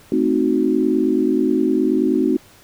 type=chord; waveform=sine; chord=A diminished seventh; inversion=none; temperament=equal; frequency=220 / 261.6 / 311.1 / 370 Hz; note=A3 / C4 / Eb4 / Gb4; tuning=0 / 0 / 0 / 0 cents; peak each=-23 / -19 / -19 / -20 dBFS; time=0.12-2.37 s; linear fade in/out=2 ms; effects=pink hiss -48 dBFS RMS until 2.63 s